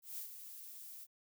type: noise with ADSR envelope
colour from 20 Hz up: violet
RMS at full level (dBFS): -43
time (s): 0.02-1.07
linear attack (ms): 160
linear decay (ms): 98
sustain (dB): -8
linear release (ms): 41
effects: none